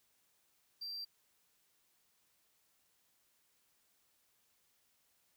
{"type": "tone", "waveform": "triangle", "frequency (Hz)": 4708, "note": "D8", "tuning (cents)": 3, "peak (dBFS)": -40, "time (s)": [0.81, 1.05], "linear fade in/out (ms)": 10, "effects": ["white hiss -75 dBFS RMS until 5.36 s"]}